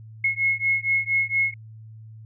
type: beating tone pair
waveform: sine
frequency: 2170 / 2174.3 Hz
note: C#7 / C#7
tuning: -37 / -34 cents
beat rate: 4.3 Hz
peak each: -23 dBFS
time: 0.24-1.54 s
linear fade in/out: 5 ms
effects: added 110 Hz sine -40 dBFS peak until 2.25 s